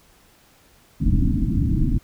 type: low-pass noise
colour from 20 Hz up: pink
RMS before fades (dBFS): -19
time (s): 1-1.99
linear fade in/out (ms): 20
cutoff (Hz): 310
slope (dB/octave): 96
effects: pink hiss -55 dBFS RMS until 2.03 s